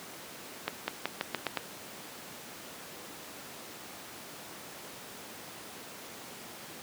accelerating click train, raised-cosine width 0.3 ms, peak -13 dBFS, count 7, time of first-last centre 0.68-1.573 s, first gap 200 ms, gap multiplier 0.88, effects pink hiss -45 dBFS RMS until 6.82 s + high-pass 200 Hz 12 dB/octave

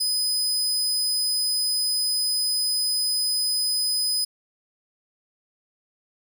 sawtooth tone, 5010 Hz, D#8, 11 cents sharp, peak -19 dBFS, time 0-4.25 s, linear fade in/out 10 ms, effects none

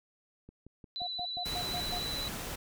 click train, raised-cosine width 3 ms, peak -37 dBFS, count 6, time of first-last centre 0.49-1.37 s, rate 5.68 Hz
sine tone with vibrato, 3975 Hz, B7, 10 cents sharp, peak -35 dBFS, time 0.96-2.28 s, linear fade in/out 0 ms, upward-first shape triangle, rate 16 Hz, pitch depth 30 cents each way
sine tone bursts, 714 Hz, F5, 38 cents sharp, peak -36 dBFS, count 6, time 1-1.988 s, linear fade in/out 10 ms, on 73 ms, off 110 ms
pink noise, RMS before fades -39 dBFS, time 1.45-2.56 s, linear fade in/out 10 ms
effects none

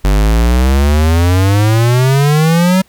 square exponential sweep, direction up, 47.75 to 191.4 Hz, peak -8 dBFS, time 0.04-2.82 s, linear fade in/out 10 ms, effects pink hiss -50 dBFS RMS until 2.88 s

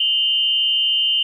sine tone pair together, 2846 / 3085 Hz, F7 / G7, +32 / -28 cents, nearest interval minor second, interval 140 cents, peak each -18 dBFS, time 0-1.23 s, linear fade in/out 5 ms, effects 9-bit

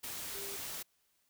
sine tone in noise, 397.8 Hz, G4, 25 cents sharp, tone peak -47 dBFS, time 0.34-0.57 s, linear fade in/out 10 ms, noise white, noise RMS -42 dBFS, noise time 0.03-0.83 s, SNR -8 dB, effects white hiss -75 dBFS RMS until 1.29 s

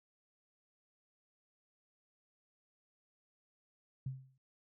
sine tone with exponential decay, 131.9 Hz, C3, 14 cents sharp, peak -34 dBFS, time 4.06-4.38 s, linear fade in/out 5 ms, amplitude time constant 68 ms, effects none

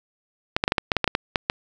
clicks, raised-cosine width 0.3 ms, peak -3 dBFS, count 12, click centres 0.565 / 0.639 / 0.679 / 0.721 / 0.782 / 0.918 / 0.967 / 1.043 / 1.077 / 1.151 / 1.358 / 1.499 s, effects none

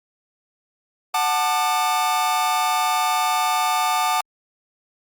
45% pulse chord, D major, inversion first, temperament equal with one note detuned, 740 / 880 / 1200 Hz, F#5 / A5 / D6, 0 / 0 / +37 cents, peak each -23 dBFS, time 1.14-4.21 s, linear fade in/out 5 ms, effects Opus 48 kbps

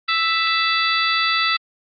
harmonic tone with a mistuned harmonic, 660 Hz, E5, 2 cents sharp, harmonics 2 / 3 / 4 / 5 / 6 / 7, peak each -21 / -23 / -24 / -25 / -26 / -26 dBFS, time 0.08-1.57 s, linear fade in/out 10 ms, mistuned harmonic 5, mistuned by +84 cents, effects Opus 32 kbps

